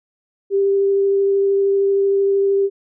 sine tone with vibrato, 395 Hz, G4, 13 cents sharp, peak -13 dBFS, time 0.5-2.7 s, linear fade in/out 50 ms, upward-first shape triangle, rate 13 Hz, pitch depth 10 cents each way, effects none

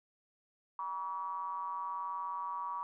triangle ring-modulated tone, 89.4 Hz, F2, 41 cents sharp, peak -31 dBFS, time 0.79-2.83 s, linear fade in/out 0 ms, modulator 1050 Hz, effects none

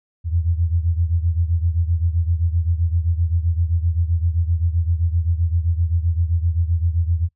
sine beating tone pair, 82.41 / 90.11 Hz, E2 / F#2, 0 / -45 cents, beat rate 7.7 Hz, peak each -18 / -22 dBFS, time 0.24-7.29 s, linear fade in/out 50 ms, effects noise-tail reverb RT60 0.1 s tail -20 dB re dry

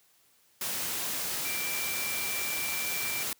sine tone in noise, 2349 Hz, D7, in tune, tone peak -35 dBFS, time 1.45-3.23 s, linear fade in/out 2 ms, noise white, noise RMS -33 dBFS, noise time 0.61-3.33 s, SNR -5 dB, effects white hiss -65 dBFS RMS until 3.39 s + high-pass 80 Hz 12 dB/octave

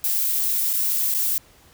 violet noise with dropouts, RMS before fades -22 dBFS, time 0.04-1.38 s, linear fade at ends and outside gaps 1 ms, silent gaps 0.732-0.736 / 1.141-1.146 s, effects pink hiss -53 dBFS RMS until 1.73 s

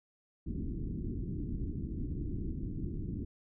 pink low-pass noise, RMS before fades -37 dBFS, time 0.46-3.25 s, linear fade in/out 10 ms, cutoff 350 Hz, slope 48 dB/octave, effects none

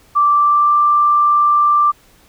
sine tone with pitch glide, 1170 to 1179.5 Hz, D6 to D6, -7 to +7 cents, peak -9 dBFS, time 0.15-1.92 s, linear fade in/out 20 ms, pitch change +14 cents, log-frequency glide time 0.34-0.75 s, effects pink hiss -50 dBFS RMS until 2.28 s

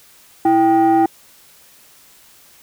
sine tone pair together, 329.6 / 783.9 Hz, E4 / G5, 0 / 0 cents, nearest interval octave + minor third, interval 1500 cents, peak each -11 dBFS, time 0.45-1.06 s, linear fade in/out 5 ms, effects tanh soft clip ceiling -7 dBFS + white hiss -48 dBFS RMS until 2.62 s

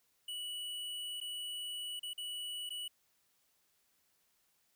square tone with dropouts, 2946 Hz, F#7, 8 cents flat, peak -40 dBFS, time 0.28-2.88 s, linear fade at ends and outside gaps 5 ms, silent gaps 1.203-1.212 / 1.995-2.03 / 2.134-2.178 / 2.693-2.704 s, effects white hiss -75 dBFS RMS until 4.75 s

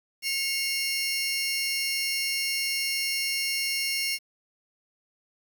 25% pulse tone cluster, 2171 / 2791 / 5360 Hz, C#7 / F7 / E8, -37 / -2 / +28 cents, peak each -26 / -27 / -27 dBFS, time 0.22-4.19 s, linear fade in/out 50 ms, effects 9-bit

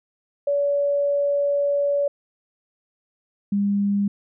sine tone pair in turn, 570 / 201.5 Hz, C#5 / G3, +48 / +48 cents, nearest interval octave + tritone, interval 1800 cents, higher first, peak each -18 dBFS, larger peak neither, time 0.47-2.08 / 3.52-4.08 s, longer first, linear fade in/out 5 ms, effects none

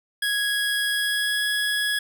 25% pulse tone with pitch glide, 1661.2 to 1674.7 Hz, G#6 to G#6, 0 to +14 cents, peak -18 dBFS, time 0.22-1.99 s, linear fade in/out 5 ms, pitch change +14 cents, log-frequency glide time 0.9-1.44 s, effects none

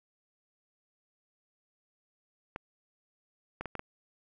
clicks, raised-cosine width 0.5 ms, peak -22 dBFS, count 5, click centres 2.561 / 3.61 / 3.657 / 3.753 / 3.794 s, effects none

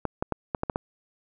clicks, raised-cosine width 1 ms, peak -12 dBFS, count 7, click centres 0.053 / 0.225 / 0.323 / 0.548 / 0.634 / 0.698 / 0.759 s, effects none

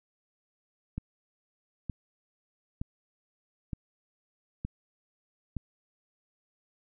click train, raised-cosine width 5 ms, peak -21 dBFS, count 6, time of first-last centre 0.98-5.567 s, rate 1.09 Hz, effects none

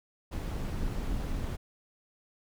brown noise with amplitude modulation, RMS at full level -31 dBFS, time 0.31-1.57 s, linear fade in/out 20 ms, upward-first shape sine, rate 233 Hz, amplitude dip 45%, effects none

